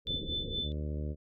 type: low-pass noise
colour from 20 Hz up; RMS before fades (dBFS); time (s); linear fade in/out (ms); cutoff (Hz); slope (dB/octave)
pink; -39; 0.05-0.65; 50; 550; 96
type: tone with tremolo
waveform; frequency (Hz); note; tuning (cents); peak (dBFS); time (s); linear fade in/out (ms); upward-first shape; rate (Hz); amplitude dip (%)
sine; 3520; A7; 0; -31; 0.07-0.72; 0; sine; 4.3; 85
type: harmonic tone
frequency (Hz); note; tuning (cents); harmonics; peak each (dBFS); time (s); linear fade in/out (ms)
74.8; D2; +32; 1 / 2 / 3 / 4 / 5 / 6 / 7 / 8; -34 / -40 / -44 / -46 / -48 / -50 / -51 / -52; 0.61-1.16; 50
effects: none